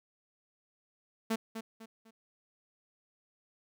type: tone with echo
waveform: sawtooth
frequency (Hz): 223.7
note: A3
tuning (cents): +29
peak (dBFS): -25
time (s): 1.3-1.36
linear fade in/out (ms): 10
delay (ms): 250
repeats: 3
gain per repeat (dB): -9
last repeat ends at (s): 2.11
effects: none